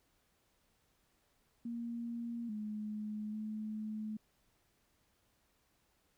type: tone with pitch steps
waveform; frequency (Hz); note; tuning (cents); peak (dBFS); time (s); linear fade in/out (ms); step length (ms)
sine; 234.6 / 212.2 / 215.3; A#3 / G#3 / A3; +11 / +38 / -37; -38; 1.65-4.17; 5; 840
effects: pink hiss -75 dBFS RMS until 6.17 s